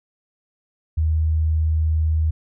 sine tone, 78.9 Hz, D#2, 25 cents sharp, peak -16 dBFS, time 0.97-2.31 s, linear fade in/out 10 ms, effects none

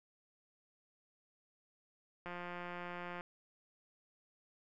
click train, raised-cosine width 0.5 ms, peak -30 dBFS, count 168, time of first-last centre 2.26-3.209 s, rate 176 Hz, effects none

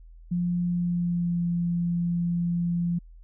sine tone with pitch glide, 175.6 to 172.58 Hz, F3 to F3, +10 to -20 cents, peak -23 dBFS, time 0.31-2.99 s, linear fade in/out 10 ms, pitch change -30 cents, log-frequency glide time 0.66-1.43 s, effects added 41 Hz sine -45 dBFS peak until 3.23 s

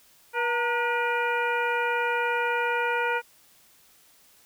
harmonic tone with a mistuned harmonic, 481.5 Hz, B4, 44 cents flat, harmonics 1 / 2 / 3 / 4 / 5 / 6, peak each -29 / -28 / -28 / -36 / -32 / -43 dBFS, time 0.33-3.22 s, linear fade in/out 50 ms, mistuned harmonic 2, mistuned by -72 cents, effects white hiss -58 dBFS RMS until 4.45 s

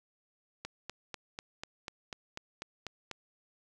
click train, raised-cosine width 0.2 ms, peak -22 dBFS, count 11, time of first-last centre 0.65-3.113 s, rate 4.06 Hz, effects none

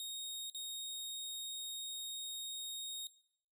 sawtooth tone with dropouts, 3729 Hz, A#7, in tune, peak -38 dBFS, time 0-3.07 s, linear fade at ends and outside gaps 1 ms, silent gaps 0.499-0.547 s, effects noise-tail reverb RT60 0.7 s tail -19 dB re dry

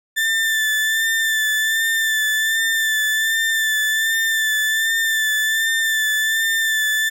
35% pulse tone with vibrato, 1773 Hz, A6, 13 cents sharp, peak -15 dBFS, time 0.16-7.1 s, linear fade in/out 20 ms, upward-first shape sine, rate 1.3 Hz, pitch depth 27 cents each way, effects none

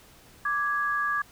sine tone pair together, 1170.9 / 1661.2 Hz, D6 / G#6, -6 / 0 cents, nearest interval tritone, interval 606 cents, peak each -27 dBFS, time 0.45-1.22 s, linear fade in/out 5 ms, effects pink hiss -54 dBFS RMS until 1.31 s

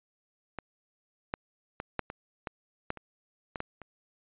clicks, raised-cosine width 0.5 ms, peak -21 / -15 / -20 / -14 / -23 / -19 / -16 / -28 / -20 / -18 / -29 dBFS, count 11, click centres 0.587 / 1.339 / 1.801 / 1.993 / 2.101 / 2.472 / 2.904 / 2.973 / 3.558 / 3.604 / 3.817 s, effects resampled to 8000 Hz

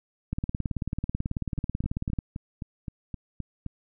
two click trains, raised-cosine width 5 ms, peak -16 / -21 dBFS, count 35 / 9, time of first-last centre 0.33-2.188 / 1.58-3.663 s, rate 18.3 / 3.84 Hz, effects none

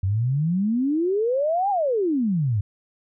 sine exponential two-way sweep, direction up then down, 91.3 to 830.6 to 95.5 Hz, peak -19 dBFS, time 0.03-2.61 s, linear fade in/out 5 ms, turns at 1.7 s, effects none

